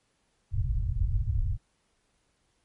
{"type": "low-pass noise", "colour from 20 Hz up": "pink", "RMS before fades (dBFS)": -27, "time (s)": [0.51, 1.58], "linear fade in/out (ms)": 50, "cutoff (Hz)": 120, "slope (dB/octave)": 48, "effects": ["pink hiss -72 dBFS RMS until 2.64 s", "MP3 48 kbps"]}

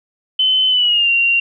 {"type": "tone with pitch glide", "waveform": "sine", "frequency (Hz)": [3047, 2762], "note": ["G7", "F7"], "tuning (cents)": [-50, -20], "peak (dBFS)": -11, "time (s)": [0.39, 1.4], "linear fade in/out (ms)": 5, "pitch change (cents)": -170, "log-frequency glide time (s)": [0.69, 1.1], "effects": []}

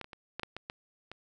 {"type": "clicks", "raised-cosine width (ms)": 0.3, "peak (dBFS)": [-23, -29, -29, -20, -20, -23, -21, -27], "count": 8, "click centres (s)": [0.013, 0.044, 0.132, 0.396, 0.433, 0.566, 0.699, 1.116], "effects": []}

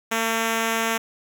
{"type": "tone", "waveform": "5% pulse", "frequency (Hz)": 226.1, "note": "A3", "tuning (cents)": 47, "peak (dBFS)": -10, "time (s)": [0.11, 0.98], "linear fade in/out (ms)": 10, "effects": []}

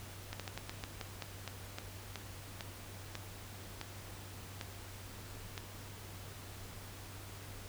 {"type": "slowing click train", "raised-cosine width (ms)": 0.2, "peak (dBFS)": -23, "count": 16, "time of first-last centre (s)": [0.33, 5.578], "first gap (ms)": 67, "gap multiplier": 1.21, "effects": ["added 97 Hz sine -50 dBFS peak until 7.68 s", "pink hiss -51 dBFS RMS until 7.68 s"]}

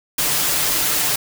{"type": "noise with comb filter", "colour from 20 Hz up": "white", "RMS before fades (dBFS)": -19, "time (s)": [0.18, 1.16], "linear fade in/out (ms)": 5, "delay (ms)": 6.7, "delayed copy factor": 0.6, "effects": []}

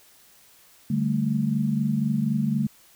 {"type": "chord", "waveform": "sine", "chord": "D suspended fourth", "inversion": "none", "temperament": "equal", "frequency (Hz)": [146.83, 196, 220], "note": ["D3", "G3", "A3"], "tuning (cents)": [0, 0, 0], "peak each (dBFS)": [-26, -27, -24], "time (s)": [0.9, 2.67], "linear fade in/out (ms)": 5, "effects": ["white hiss -55 dBFS RMS until 2.95 s"]}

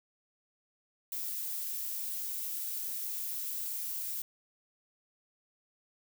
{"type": "noise", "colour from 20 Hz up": "violet", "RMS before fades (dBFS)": -37, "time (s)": [1.12, 4.22], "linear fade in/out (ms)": 2, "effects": []}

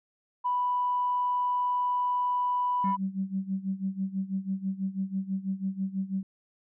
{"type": "tone", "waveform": "sine", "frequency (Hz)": 987.8, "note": "B5", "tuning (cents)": 0, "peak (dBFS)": -24, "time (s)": [0.44, 2.97], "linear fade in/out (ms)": 20}
{"type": "tone with tremolo", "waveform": "sine", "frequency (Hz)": 192.1, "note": "G3", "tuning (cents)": -35, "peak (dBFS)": -25, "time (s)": [2.84, 6.23], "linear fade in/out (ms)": 2, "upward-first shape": "sine", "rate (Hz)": 6.1, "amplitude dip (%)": 85}
{"effects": ["tanh soft clip ceiling -17 dBFS"]}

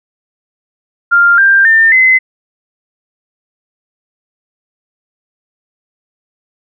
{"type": "tone with pitch steps", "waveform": "sine", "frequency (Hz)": [1396.9, 1586.2, 1801.1, 2045], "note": ["F6", "G6", "A6", "C7"], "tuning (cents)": [0, 20, 40, -40], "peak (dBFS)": -4, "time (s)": [1.11, 2.19], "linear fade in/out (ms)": 20, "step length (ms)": 270, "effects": []}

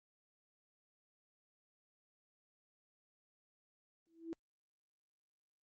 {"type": "tone with exponential growth", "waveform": "sine", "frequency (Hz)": 329.6, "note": "E4", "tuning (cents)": 0, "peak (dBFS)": -37, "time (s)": [4.07, 4.33], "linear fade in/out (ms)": 0, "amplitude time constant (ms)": 56, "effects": ["Opus 24 kbps"]}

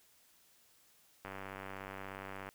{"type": "click train", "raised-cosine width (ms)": 0.5, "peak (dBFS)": -29, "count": 121, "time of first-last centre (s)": [1.25, 2.49], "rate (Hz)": 96.8, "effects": ["white hiss -67 dBFS RMS until 2.54 s"]}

